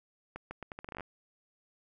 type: accelerating click train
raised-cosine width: 0.5 ms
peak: -26 dBFS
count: 13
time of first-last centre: 0.36-1.007 s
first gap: 150 ms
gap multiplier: 0.78
effects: none